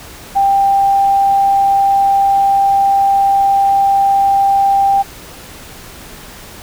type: tone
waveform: sine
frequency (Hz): 790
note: G5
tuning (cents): +13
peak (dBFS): -8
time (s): 0.35-5.03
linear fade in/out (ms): 20
effects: pink hiss -34 dBFS RMS until 6.62 s